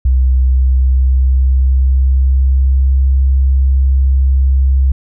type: tone with pitch glide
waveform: sine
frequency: 64.3 to 66.49 Hz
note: C2 to C2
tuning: -30 to +28 cents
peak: -7 dBFS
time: 0.05-4.92 s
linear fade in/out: 5 ms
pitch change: +58 cents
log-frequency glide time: 0.33-3.1 s
effects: none